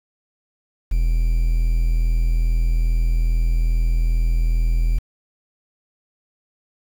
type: tone with quantisation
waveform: triangle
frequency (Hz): 41.2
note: E1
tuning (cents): 0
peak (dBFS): -13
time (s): 0.91-4.99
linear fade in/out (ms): 10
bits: 7
effects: none

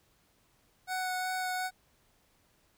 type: tone with vibrato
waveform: 25% pulse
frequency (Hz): 740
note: F#5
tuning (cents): 0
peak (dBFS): -28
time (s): 0.87-1.71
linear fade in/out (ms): 50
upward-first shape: sine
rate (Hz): 2.7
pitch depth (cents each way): 10
effects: pink hiss -69 dBFS RMS until 2.77 s

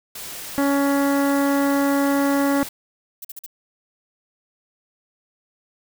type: noise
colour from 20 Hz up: white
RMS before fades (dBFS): -34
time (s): 0.15-2.69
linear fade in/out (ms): 5
type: harmonic tone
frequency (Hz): 280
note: C#4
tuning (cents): +18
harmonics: 1 / 2 / 3 / 4 / 5 / 6 / 7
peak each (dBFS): -18 / -24 / -28 / -30 / -32 / -34 / -35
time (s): 0.58-2.63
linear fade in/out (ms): 0
type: noise bursts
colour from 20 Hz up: violet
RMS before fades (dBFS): -34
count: 4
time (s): 3.22-3.463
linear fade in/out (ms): 5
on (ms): 27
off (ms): 45
effects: none

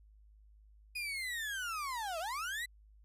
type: linear two-way sweep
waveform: 35% pulse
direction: down then up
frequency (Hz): 2489 to 622.3 to 2023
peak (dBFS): -35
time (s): 0.95-2.66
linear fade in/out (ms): 10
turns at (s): 2.19
effects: added 52 Hz sine -58 dBFS peak until 3.04 s + resampled to 32000 Hz

